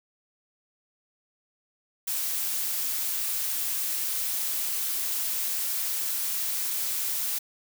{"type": "noise", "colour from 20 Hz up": "blue", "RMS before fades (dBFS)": -29, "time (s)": [2.07, 7.39], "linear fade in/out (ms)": 10, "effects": []}